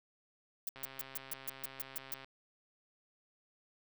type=noise bursts; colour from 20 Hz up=violet; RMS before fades=-38 dBFS; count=10; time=0.67-2.14 s; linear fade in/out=2 ms; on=21 ms; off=140 ms
type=click train; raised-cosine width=0.3 ms; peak=-34 dBFS; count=200; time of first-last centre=0.76-2.245 s; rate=134 Hz
effects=none